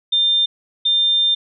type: tone pair in turn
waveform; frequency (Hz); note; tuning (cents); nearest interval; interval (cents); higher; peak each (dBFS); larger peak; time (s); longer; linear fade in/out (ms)
sine; 3600 / 3600; A7 / A7; +39 / +39; unison; 0; neither; -13; neither; 0.12-0.46 / 0.85-1.35; second; 10
effects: none